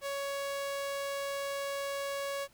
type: tone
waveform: sawtooth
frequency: 558 Hz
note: C#5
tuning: 11 cents sharp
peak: -30 dBFS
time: 0.01-2.48 s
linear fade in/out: 50 ms
effects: pink hiss -64 dBFS RMS until 2.53 s